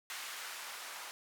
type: noise with band-pass filter sweep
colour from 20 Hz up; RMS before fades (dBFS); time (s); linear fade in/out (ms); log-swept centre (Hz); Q
blue; -45; 0.1-1.11; 0; 1400 to 900; 0.98
effects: none